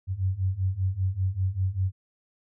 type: beating tone pair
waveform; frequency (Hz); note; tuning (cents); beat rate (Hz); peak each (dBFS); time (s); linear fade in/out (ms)
sine; 91.7 / 96.8; F#2 / G2; -15 / -21; 5.1; -28 / -26; 0.07-1.92; 50
effects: none